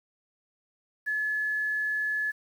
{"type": "tone with quantisation", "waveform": "sine", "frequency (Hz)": 1713, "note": "A6", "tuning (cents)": -47, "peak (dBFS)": -26, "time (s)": [1.06, 2.32], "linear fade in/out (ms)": 20, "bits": 9, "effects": []}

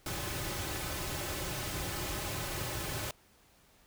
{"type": "noise with comb filter", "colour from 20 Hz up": "pink", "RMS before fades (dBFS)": -37, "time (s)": [0.06, 3.11], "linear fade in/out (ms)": 2, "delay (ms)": 4.3, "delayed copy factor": -0.6, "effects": ["pink hiss -64 dBFS RMS until 3.86 s"]}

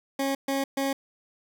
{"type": "tone bursts", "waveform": "20% pulse", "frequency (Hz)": 273.2, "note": "C#4", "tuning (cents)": -25, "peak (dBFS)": -20, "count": 3, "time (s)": [0.19, 0.93], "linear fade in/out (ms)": 5, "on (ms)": 160, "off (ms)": 130, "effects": []}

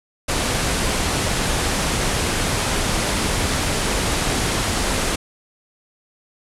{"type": "low-pass noise", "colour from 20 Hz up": "pink", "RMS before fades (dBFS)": -21, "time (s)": [0.28, 5.16], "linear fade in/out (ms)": 10, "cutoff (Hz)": 11000, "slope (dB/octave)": 48, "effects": []}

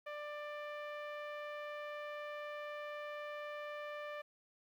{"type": "tone with low-pass filter", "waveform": "sawtooth", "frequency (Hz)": 592, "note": "D5", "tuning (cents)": 14, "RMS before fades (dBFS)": -45, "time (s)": [0.06, 4.22], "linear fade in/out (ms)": 10, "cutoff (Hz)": 2200, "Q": 1.5, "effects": ["12-bit"]}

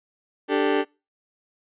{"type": "chord", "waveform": "35% pulse", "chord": "D suspended fourth", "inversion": "none", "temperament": "just", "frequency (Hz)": [293.7, 391.6, 440.5], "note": ["D4", "G4", "A4"], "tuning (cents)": [0, -2, 2], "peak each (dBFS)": -22, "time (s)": [0.48, 0.85], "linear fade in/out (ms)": 50, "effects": ["noise-tail reverb RT60 0.3 s tail -26 dB re dry", "resampled to 8000 Hz"]}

